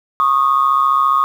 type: tone pair together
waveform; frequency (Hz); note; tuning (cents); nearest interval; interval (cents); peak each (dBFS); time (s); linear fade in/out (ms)
sine; 1100 / 1234.7; C#6 / D#6; -14 / -14; major second; 200; -13 / -13; 0.2-1.24; 0
effects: tanh soft clip ceiling -4 dBFS + 7-bit